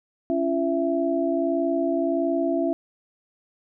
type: tone cluster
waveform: sine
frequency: 278.5 / 340 / 665 Hz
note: C#4 / F4 / E5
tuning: +8 / -46 / +15 cents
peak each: -25 dBFS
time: 0.3-2.73 s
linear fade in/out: 0 ms
effects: none